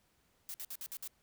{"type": "noise bursts", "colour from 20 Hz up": "blue", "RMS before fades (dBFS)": -43, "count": 6, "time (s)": [0.49, 1.076], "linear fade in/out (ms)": 0, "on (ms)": 51, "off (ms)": 56, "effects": ["pink hiss -73 dBFS RMS until 1.22 s"]}